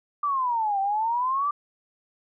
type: exponential two-way sweep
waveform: sine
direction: down then up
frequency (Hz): 1187 to 772 to 1187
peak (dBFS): -22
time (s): 0.23-1.51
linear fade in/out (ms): 5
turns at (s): 0.8
effects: none